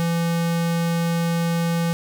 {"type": "tone", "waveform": "square", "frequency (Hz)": 168.4, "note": "E3", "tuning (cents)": 37, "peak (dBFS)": -20, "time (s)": [0, 1.93], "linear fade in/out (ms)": 0, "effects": []}